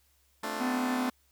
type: chord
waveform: 10% pulse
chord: D minor seventh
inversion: second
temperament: just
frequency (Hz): 220.2 / 264.3 / 293.7 / 352.4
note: A3 / C4 / D4 / F4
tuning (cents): +2 / +18 / 0 / +16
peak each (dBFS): -29 / -34 / -30 / -34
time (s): 0.43-1.1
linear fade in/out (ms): 5
type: harmonic tone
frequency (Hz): 252.4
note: B3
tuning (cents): +38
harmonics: 1 / 3 / 4 / 5 / 6 / 7 / 8 / 9 / 10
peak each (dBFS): -29 / -39 / -42 / -46 / -48 / -46 / -52 / -54 / -51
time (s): 0.6-1.1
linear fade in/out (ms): 10
effects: added 68 Hz sine -69 dBFS peak until 1.31 s + white hiss -69 dBFS RMS until 1.31 s